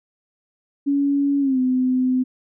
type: tone with pitch glide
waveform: sine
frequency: 281.7 to 255.4 Hz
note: C#4 to C4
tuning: +28 to -42 cents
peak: -16 dBFS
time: 0.86-2.24 s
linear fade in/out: 20 ms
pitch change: -170 cents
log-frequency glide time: 1.4-1.59 s
effects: none